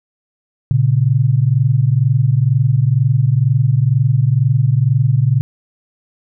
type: tone pair together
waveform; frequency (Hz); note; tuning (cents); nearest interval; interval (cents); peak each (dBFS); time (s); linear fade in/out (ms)
sine; 116.8 / 138.9; A#2 / C#3; +4 / +4; minor third; 300; -13; 0.71-5.41; 0
effects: none